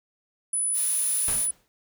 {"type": "tone", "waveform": "sine", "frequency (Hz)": 9956, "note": "D#9", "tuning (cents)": 0, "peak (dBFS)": -23, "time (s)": [0.53, 1.51], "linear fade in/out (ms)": 5}
{"type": "noise", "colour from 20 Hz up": "blue", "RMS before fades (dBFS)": -33, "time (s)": [0.73, 1.48], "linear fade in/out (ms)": 50}
{"type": "noise with exponential decay", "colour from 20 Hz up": "pink", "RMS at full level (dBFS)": -32, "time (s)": [1.28, 1.68], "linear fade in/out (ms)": 0, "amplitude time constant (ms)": 86}
{"effects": []}